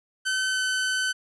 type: tone with pitch glide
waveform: sawtooth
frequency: 1528 to 1519.2 Hz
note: G6 to F#6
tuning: -45 to +45 cents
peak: -20 dBFS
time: 0.25-1.13 s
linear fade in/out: 20 ms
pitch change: -10 cents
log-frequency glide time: 0.5-0.6 s
effects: resampled to 24000 Hz